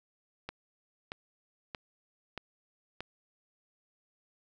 click train, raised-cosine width 0.3 ms, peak -22 dBFS, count 5, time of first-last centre 0.49-3.006 s, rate 1.59 Hz, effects none

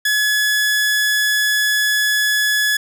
sawtooth tone, 1700 Hz, G#6, 40 cents sharp, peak -11 dBFS, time 0.05-2.77 s, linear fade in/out 5 ms, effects none

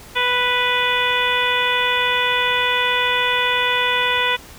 harmonic tone, 493.9 Hz, B4, in tune, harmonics 1 / 2 / 3 / 4 / 5 / 6 / 7, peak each -26 / -22 / -24 / -23 / -23 / -26 / -24 dBFS, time 0.15-4.37 s, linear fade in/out 20 ms, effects pink hiss -41 dBFS RMS until 4.58 s

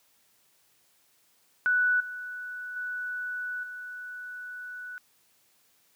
sine tone with level steps, 1482 Hz, F#6, 2 cents sharp, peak -21 / -35 / -31 / -37 dBFS, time 1.66-4.98 s, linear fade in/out 0 ms, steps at 2 / 2.76 / 3.63 s, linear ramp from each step 5 ms, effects white hiss -66 dBFS RMS until 5.95 s + high-pass 80 Hz 12 dB/octave

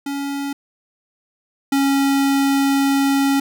square tone pair in turn, 280.2 / 275.9 Hz, C#4 / C#4, +19 / -8 cents, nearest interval unison, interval 27 cents, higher first, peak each -23 / -15 dBFS, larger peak second, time 0.06-0.53 / 1.72-3.4 s, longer second, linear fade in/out 5 ms, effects none

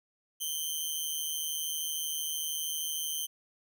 10% pulse tone with amplitude modulation, 3103 Hz, G7, 18 cents flat, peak -21 dBFS, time 0.4-3.27 s, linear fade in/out 20 ms, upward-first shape sine, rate 153 Hz, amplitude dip 65%, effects none

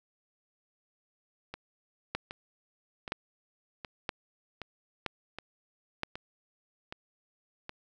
two click trains, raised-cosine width 0.3 ms, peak -15 / -23 dBFS, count 5 / 9, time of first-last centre 2.15-6.033 / 1.54-7.694 s, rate 1.03 / 1.3 Hz, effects none

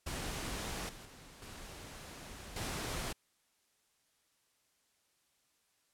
pink noise with level steps, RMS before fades -40 / -51 / -55 / -49 / -39 dBFS, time 0.06-3.13 s, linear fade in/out 10 ms, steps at 0.89 / 1.05 / 1.42 / 2.56 s, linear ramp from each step 2 ms, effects white hiss -75 dBFS RMS until 5.93 s + low-pass 11000 Hz 12 dB/octave

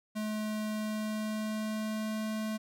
square tone with pitch glide, 214.4 to 217 Hz, A3 to A3, -45 to -24 cents, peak -33 dBFS, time 0.15-2.58 s, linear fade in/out 20 ms, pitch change +21 cents, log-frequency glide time 0.71-2.31 s, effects none

